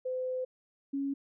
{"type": "tone pair in turn", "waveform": "sine", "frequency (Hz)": [511, 277], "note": ["C5", "C#4"], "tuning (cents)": [-41, -1], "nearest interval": "major seventh", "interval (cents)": 1060, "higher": "first", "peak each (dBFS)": [-31, -30], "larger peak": "second", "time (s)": [[0.05, 0.45], [0.93, 1.14]], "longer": "first", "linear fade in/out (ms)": 10, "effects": []}